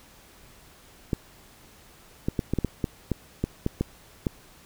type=clicks; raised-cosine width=3 ms; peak=-11 dBFS; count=12; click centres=1.132 / 2.285 / 2.392 / 2.536 / 2.587 / 2.647 / 2.842 / 3.117 / 3.44 / 3.664 / 3.81 / 4.268 s; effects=pink hiss -53 dBFS RMS until 4.65 s